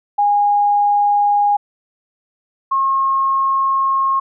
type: tone pair in turn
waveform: sine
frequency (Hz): 820 / 1080.1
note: G#5 / C#6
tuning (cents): -22 / -45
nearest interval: perfect fourth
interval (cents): 477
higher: second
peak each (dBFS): -11 / -13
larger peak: first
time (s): 0.18-1.57 / 2.71-4.2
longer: second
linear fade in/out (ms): 10
effects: none